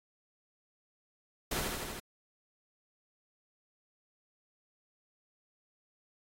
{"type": "noise with echo", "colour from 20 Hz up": "pink", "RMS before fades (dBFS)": -34, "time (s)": [1.51, 1.6], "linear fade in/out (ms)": 5, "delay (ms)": 80, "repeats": 5, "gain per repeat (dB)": -2, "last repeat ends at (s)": 2, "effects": ["AAC 48 kbps"]}